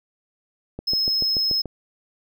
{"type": "click train", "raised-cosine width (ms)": 2, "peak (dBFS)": -18, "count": 7, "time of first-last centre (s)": [0.79, 1.657], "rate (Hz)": 6.92}
{"type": "tone", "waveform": "triangle", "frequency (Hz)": 5170, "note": "E8", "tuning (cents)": -34, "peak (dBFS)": -18, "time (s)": [0.87, 1.62], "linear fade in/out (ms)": 10}
{"effects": []}